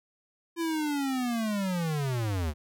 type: linear sweep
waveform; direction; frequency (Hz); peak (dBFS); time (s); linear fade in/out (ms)
square; down; 339.9 to 70.6; -28; 0.56-2.54; 50
effects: none